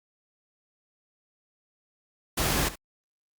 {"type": "noise with echo", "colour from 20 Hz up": "pink", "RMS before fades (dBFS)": -26, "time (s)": [2.37, 2.69], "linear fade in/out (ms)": 10, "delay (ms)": 68, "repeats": 1, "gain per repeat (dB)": -15, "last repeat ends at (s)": 2.758, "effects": ["Opus 48 kbps"]}